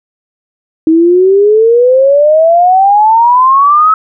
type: exponential sweep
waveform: sine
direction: up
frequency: 315.6 to 1300 Hz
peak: -3 dBFS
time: 0.87-3.94 s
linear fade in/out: 2 ms
effects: none